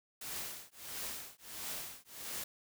white noise with tremolo, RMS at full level -40 dBFS, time 0.21-2.44 s, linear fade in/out 5 ms, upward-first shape triangle, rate 1.5 Hz, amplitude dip 100%, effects none

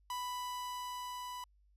45% pulse tone with level ramp, 991 Hz, B5, 6 cents sharp, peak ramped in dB -37 to -42 dBFS, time 0.1-1.44 s, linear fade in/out 2 ms, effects added 50 Hz sine -65 dBFS peak until 1.76 s + resampled to 32000 Hz

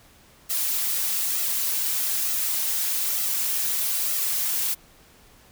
blue noise with flanger, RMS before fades -25 dBFS, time 0.49-4.75 s, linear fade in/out 20 ms, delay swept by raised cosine 1.5 to 6.5 ms, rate 1.1 Hz, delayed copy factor +0.6, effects pink hiss -54 dBFS RMS until 5.51 s

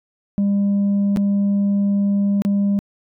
sine tone with dropouts, 200.6 Hz, G3, 40 cents sharp, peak -12 dBFS, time 0.38-2.79 s, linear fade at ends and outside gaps 0 ms, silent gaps 1.162-1.171 / 2.42-2.45 s, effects tanh soft clip ceiling -14 dBFS

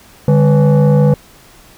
sine tone with frequency modulation, 146.83 Hz, D3, in tune, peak -4 dBFS, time 0.28-1.14 s, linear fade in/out 2 ms, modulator 348 Hz, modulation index 0.93, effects tanh soft clip ceiling -5 dBFS + pink hiss -43 dBFS RMS until 1.77 s

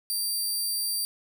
15% pulse tone, 4699 Hz, D8, in tune, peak -20 dBFS, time 0.1-1.05 s, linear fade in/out 0 ms, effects none

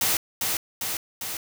white noise with echo, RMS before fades -23 dBFS, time 0.01-0.17 s, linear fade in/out 2 ms, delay 400 ms, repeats 3, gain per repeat -3 dB, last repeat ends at 1.37 s, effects none

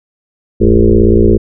sine tone with frequency modulation, 213.2 Hz, G#3, 46 cents sharp, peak -4 dBFS, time 0.6-1.38 s, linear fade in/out 20 ms, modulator 57.4 Hz, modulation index 4, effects none

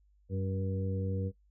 harmonic tone with a mistuned harmonic, 95.8 Hz, G2, 39 cents flat, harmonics 1 / 2 / 3 / 4 / 5, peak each -32 / -38 / -44 / -48 / -40 dBFS, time 0.29-1.32 s, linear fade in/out 50 ms, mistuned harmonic 3, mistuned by -31 cents, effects noise-tail reverb RT60 0.1 s tail -19 dB re dry + added 50 Hz sine -63 dBFS peak until 1.5 s

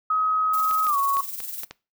sine tone with pitch glide, 1268 to 1110.3 Hz, D#6 to C#6, +32 to +2 cents, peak -19 dBFS, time 0.1-1.21 s, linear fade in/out 5 ms, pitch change -230 cents, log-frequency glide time 0.86-0.97 s
violet noise with tremolo, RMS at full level -31 dBFS, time 0.53-1.65 s, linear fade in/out 10 ms, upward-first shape sine, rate 20 Hz, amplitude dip 55%
clicks, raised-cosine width 0.2 ms, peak -19 dBFS, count 6, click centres 0.711 / 0.868 / 1.169 / 1.403 / 1.634 / 1.71 s
effects noise-tail reverb RT60 0.3 s tail -21 dB re dry

